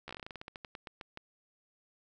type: slowing click train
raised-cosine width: 0.3 ms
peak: -27 dBFS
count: 19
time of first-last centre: 0.08-1.174 s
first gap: 13 ms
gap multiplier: 1.16
effects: none